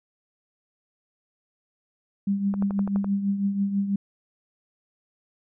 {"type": "tone with tremolo", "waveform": "sine", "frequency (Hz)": 198.9, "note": "G3", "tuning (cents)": 25, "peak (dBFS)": -19, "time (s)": [2.27, 3.96], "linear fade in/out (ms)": 5, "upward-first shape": "triangle", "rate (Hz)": 6.1, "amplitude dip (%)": 65}
{"type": "click train", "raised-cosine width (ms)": 1, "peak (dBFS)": -20, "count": 7, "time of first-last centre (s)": [2.54, 3.044], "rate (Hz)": 11.9}
{"effects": []}